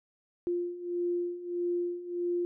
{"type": "beating tone pair", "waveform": "sine", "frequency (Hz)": [349.2, 350.8], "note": ["F4", "F4"], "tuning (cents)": [0, 8], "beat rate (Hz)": 1.6, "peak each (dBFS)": [-35, -31], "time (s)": [0.47, 2.45], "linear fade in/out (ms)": 0, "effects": []}